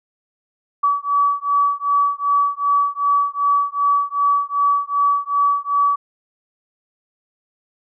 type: beating tone pair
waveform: sine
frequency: 1142 / 1144.6 Hz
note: D6 / D6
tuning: -49 / -45 cents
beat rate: 2.6 Hz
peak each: -18 dBFS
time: 0.83-5.96 s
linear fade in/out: 10 ms
effects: none